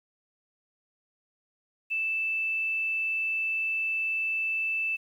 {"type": "tone", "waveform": "sine", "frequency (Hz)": 2641, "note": "E7", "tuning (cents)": 3, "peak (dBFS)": -26, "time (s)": [1.9, 4.97], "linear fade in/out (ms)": 20, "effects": ["10-bit"]}